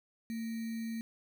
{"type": "tone with sample-and-hold", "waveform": "sine", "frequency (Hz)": 226.3, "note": "A3", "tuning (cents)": 49, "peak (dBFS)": -35, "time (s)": [0.3, 1.01], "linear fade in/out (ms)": 0, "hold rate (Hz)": 2100, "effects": []}